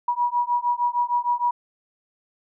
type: beating tone pair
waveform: sine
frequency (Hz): 963 / 969.5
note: B5 / B5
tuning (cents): -44 / -32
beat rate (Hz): 6.5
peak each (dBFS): -23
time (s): 0.08-1.51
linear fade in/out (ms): 5
effects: none